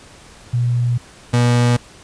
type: tone pair in turn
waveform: sine / 35% pulse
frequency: 120.9 / 120.9 Hz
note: B2 / B2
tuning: -36 / -36 cents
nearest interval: unison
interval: 0 cents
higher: neither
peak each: -14 / -10 dBFS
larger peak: second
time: 0.53-0.98 / 1.33-1.77 s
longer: first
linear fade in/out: 10 ms
effects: pink hiss -43 dBFS RMS until 2.03 s + resampled to 22050 Hz